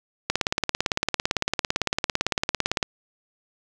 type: click train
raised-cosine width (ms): 0.2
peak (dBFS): -4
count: 46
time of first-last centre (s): 0.3-2.828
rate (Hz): 17.8
effects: none